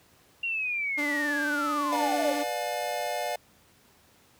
sine linear sweep, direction down, 2779 to 523.3 Hz, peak -27 dBFS, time 0.43-2.33 s, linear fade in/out 5 ms
sawtooth tone with vibrato, 292.3 Hz, D4, 8 cents flat, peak -26 dBFS, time 0.97-2.44 s, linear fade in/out 20 ms, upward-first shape sine, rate 18 Hz, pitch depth 25 cents each way
square chord, B diminished seventh, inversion none, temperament just, 493.9 / 592.7 / 711.2 / 853.4 Hz, B4 / D5 / F5 / Ab5, 0 / +16 / +31 / +47 cents, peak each -39 / -34 / -33 / -38 dBFS, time 1.92-3.36 s, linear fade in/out 5 ms
effects pink hiss -60 dBFS RMS until 4.39 s + high-pass 80 Hz 12 dB/octave

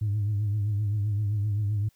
sine tone with vibrato, 103.83 Hz, G#2, in tune, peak -22 dBFS, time 0.01-1.89 s, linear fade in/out 10 ms, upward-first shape triangle, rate 7.7 Hz, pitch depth 78 cents each way, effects tanh soft clip ceiling -21 dBFS + white hiss -67 dBFS RMS until 1.95 s

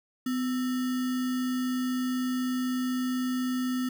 sine tone with sample-and-hold, 253 Hz, B3, 42 cents sharp, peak -26 dBFS, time 0.26-3.89 s, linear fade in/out 5 ms, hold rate 1575 Hz, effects none

